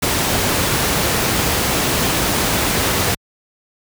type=noise; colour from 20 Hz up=pink; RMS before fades=-17 dBFS; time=0.02-3.15 s; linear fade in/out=10 ms; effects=high-pass 60 Hz 12 dB/octave